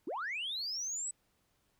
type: linear sweep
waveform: sine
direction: up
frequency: 250 to 8060 Hz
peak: -34 dBFS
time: 0.07-1.11 s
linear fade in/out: 5 ms
effects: tanh soft clip ceiling -32 dBFS + pink hiss -75 dBFS RMS until 1.79 s